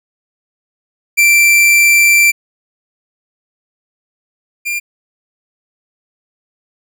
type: tone pair in turn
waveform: 45% pulse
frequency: 2349 / 2393 Hz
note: D7 / D7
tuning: 0 / +32 cents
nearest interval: unison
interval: 32 cents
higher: second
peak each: -6 / -16 dBFS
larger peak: first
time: 1.17-2.32 / 4.65-4.8 s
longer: first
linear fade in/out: 20 ms
effects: none